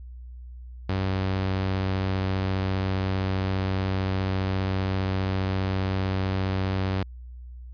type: tone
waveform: sawtooth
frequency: 95.1 Hz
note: F#2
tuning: 48 cents sharp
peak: -20 dBFS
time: 0.89-7.03 s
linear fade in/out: 5 ms
effects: added 61 Hz sine -38 dBFS peak until 7.73 s + resampled to 11025 Hz